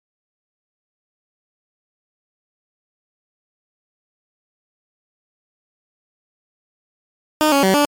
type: tone with pitch steps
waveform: 15% pulse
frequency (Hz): 306.8 / 278.7 / 190.6 / 291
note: D#4 / C#4 / G3 / D4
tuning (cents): -24 / +9 / -48 / -16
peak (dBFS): -6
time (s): 7.41-7.85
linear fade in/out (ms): 0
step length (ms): 110
effects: MP3 96 kbps